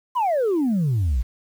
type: exponential sweep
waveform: sine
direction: down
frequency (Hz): 1046.5 to 53.8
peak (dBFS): -16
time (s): 0.15-1.23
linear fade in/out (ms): 20
effects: tanh soft clip ceiling -16 dBFS + 8-bit